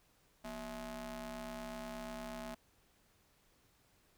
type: ring-modulated tone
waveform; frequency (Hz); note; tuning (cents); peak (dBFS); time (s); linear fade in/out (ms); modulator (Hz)
sawtooth; 205.9; G#3; -15; -36; 0.44-2.55; 10; 446
effects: pink hiss -71 dBFS RMS until 4.17 s